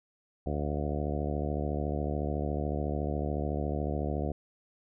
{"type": "harmonic tone with a mistuned harmonic", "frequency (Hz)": 73.9, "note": "D2", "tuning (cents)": 11, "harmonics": [1, 2, 3, 4, 5, 6, 7, 8, 9, 10], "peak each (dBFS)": [-33, -36, -38, -39, -40, -41, -41, -42, -43, -43], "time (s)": [0.46, 4.32], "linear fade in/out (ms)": 5, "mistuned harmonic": 10, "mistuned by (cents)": -39, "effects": []}